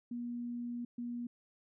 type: tone bursts at uneven times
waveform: sine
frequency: 240 Hz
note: B3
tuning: 49 cents flat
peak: -37 dBFS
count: 2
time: 0.11-0.85 / 0.98-1.27 s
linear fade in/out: 5 ms
effects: none